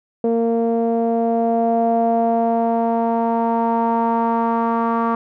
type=tone with low-pass filter sweep; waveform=sawtooth; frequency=230.3 Hz; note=A#3; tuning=21 cents flat; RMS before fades=-18 dBFS; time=0.24-5.15 s; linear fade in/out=2 ms; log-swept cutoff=540 to 1100 Hz; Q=5; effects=none